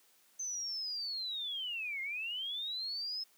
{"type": "linear two-way sweep", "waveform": "sine", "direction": "down then up", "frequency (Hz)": [6230, 2093, 5220], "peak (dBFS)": -36, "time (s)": [0.39, 3.24], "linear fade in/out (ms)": 10, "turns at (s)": 2.01, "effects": ["white hiss -67 dBFS RMS until 3.37 s", "high-pass 200 Hz 12 dB/octave"]}